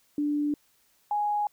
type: tone pair in turn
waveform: sine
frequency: 293.7 / 830.7 Hz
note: D4 / G#5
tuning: 0 / 0 cents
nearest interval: octave + tritone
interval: 1800 cents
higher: second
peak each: -24 dBFS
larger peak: neither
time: 0.18-0.54 / 1.11-1.47 s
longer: neither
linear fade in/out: 2 ms
effects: white hiss -66 dBFS RMS until 1.52 s